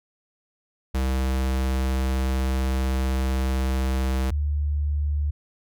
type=tone pair in turn; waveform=square / sine; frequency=65.41 / 73.42 Hz; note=C2 / D2; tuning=0 / 0 cents; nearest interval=major second; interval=200 cents; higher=second; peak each=-22 / -21 dBFS; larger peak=second; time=0.94-4.31 / 4.31-5.31 s; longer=first; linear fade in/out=10 ms; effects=none